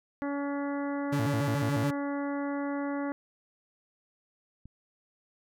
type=harmonic tone; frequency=283.3 Hz; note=C#4; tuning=38 cents sharp; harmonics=1 / 2 / 3 / 4 / 5 / 6 / 7; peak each=-31 / -37 / -41 / -43 / -45 / -47 / -48 dBFS; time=0.22-3.12 s; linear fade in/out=0 ms
type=tone with vibrato; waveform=40% pulse; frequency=127.2 Hz; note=C3; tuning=48 cents flat; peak=-27 dBFS; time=1.12-1.91 s; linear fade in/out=10 ms; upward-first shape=square; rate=7 Hz; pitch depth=220 cents each way
type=click; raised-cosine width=5 ms; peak=-35 dBFS; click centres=4.656 s
effects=none